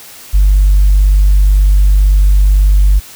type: tone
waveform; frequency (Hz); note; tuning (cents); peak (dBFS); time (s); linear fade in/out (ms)
sine; 49; G1; 0; -3; 0.33-3; 20
effects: tanh soft clip ceiling -1 dBFS + white hiss -34 dBFS RMS until 3.15 s